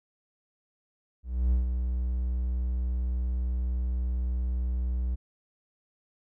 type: tone with ADSR envelope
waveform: triangle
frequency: 61.74 Hz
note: B1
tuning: in tune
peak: -18 dBFS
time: 1.23-5.16 s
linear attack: 290 ms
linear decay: 130 ms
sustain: -6 dB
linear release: 19 ms
effects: none